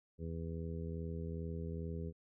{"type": "harmonic tone", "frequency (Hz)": 82.41, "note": "E2", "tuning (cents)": 0, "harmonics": [1, 2, 3, 4, 5, 6], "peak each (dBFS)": [-42, -43, -50, -55, -48, -52], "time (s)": [0.18, 2.13], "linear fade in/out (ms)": 50, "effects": []}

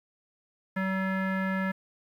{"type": "tone with low-pass filter", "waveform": "square", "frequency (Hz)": 190.2, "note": "F#3", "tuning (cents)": 48, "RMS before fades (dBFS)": -29, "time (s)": [0.76, 1.72], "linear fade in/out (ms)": 10, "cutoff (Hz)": 1800, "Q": 4.2, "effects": ["10-bit"]}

